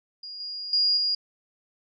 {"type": "tone with level steps", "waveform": "sine", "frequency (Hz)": 4852, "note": "D#8", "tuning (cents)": -44, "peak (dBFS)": [-36, -32, -19, -22], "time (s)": [0.23, 1.15], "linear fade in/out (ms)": 5, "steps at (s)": [0.4, 0.73, 0.97], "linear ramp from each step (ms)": 2, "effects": []}